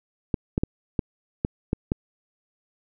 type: clicks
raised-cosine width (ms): 3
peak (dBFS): -9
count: 7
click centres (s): 0.342 / 0.579 / 0.635 / 0.992 / 1.449 / 1.731 / 1.919
effects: none